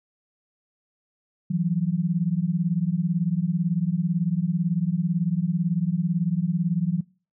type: beating tone pair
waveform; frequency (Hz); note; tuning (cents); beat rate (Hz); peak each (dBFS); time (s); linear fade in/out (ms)
sine; 164 / 182; E3 / F#3; -9 / -28; 18; -24 / -23; 1.5-7.01; 10
effects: noise-tail reverb RT60 0.4 s tail -24 dB re dry